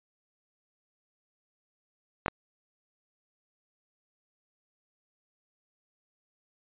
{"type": "clicks", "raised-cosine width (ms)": 0.5, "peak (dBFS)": -11, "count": 2, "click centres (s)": [2.261, 2.282], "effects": ["resampled to 8000 Hz"]}